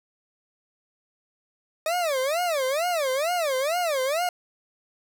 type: tone with vibrato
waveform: 40% pulse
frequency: 609 Hz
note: D#5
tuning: 37 cents flat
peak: -22 dBFS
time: 1.86-4.29 s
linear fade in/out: 2 ms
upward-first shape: sine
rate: 2.2 Hz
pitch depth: 290 cents each way
effects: none